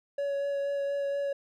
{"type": "tone with vibrato", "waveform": "triangle", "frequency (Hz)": 562, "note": "C#5", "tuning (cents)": 24, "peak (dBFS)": -26, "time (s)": [0.18, 1.33], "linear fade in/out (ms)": 5, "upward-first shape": "sine", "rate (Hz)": 4.2, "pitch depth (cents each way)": 12, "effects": []}